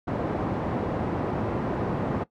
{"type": "band-pass noise", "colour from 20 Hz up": "pink", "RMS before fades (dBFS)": -28, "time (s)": [0.07, 2.24], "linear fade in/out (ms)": 10, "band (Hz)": [110, 820], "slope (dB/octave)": 12, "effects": ["noise-tail reverb RT60 0.1 s tail -17 dB re dry"]}